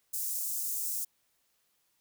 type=high-pass noise; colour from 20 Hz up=white; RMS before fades=-34 dBFS; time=0.13-1.05 s; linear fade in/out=10 ms; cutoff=6600 Hz; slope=24 dB/octave; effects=white hiss -74 dBFS RMS until 2 s